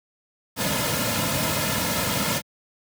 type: noise with comb filter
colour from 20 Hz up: pink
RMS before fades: -24 dBFS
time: 0.56-2.42 s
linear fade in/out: 50 ms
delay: 2.6 ms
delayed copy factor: -0.7
effects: high-pass 100 Hz 12 dB/octave